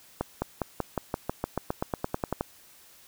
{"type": "accelerating click train", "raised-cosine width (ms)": 1, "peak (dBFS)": -13, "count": 17, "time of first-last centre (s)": [0.21, 2.409], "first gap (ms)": 210, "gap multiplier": 0.94, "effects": ["white hiss -55 dBFS RMS until 3.07 s"]}